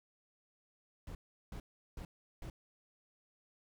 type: noise bursts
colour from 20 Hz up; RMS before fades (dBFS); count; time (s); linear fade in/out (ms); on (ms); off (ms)
brown; -45; 4; 1.07-2.5; 2; 80; 370
effects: none